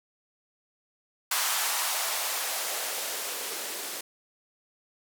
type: noise with band-pass filter sweep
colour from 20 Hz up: violet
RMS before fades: -31 dBFS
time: 1.31-4.01 s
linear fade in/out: 5 ms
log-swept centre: 1000 to 340 Hz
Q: 1.7
effects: none